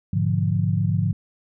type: chord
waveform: sine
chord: G# diminished seventh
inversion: none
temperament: equal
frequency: 103.83 / 123.47 / 146.83 / 174.61 Hz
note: G#2 / B2 / D3 / F3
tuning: 0 / 0 / 0 / 0 cents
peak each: -22 / -28 / -24 / -24 dBFS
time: 0.13-1.13 s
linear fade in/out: 5 ms
effects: none